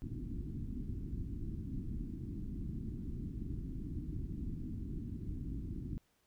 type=low-pass noise; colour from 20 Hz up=pink; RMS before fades=-41 dBFS; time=0.02-5.98 s; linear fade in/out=0 ms; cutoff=320 Hz; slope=48 dB/octave; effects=pink hiss -75 dBFS RMS until 6.26 s